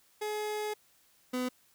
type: tone pair in turn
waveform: 30% pulse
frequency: 423.1 / 251.6 Hz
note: G#4 / B3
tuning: +32 / +32 cents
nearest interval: major sixth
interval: 900 cents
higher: first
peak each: -30 / -28 dBFS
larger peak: second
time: 0.21-0.74 / 1.33-1.49 s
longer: first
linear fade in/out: 10 ms
effects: white hiss -66 dBFS RMS until 1.74 s